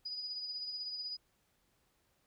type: tone with tremolo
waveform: sine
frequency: 4939 Hz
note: D#8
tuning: 14 cents flat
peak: -37 dBFS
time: 0.05-1.17 s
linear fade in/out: 10 ms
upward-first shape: sine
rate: 16 Hz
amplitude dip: 40%
effects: pink hiss -75 dBFS RMS until 2.26 s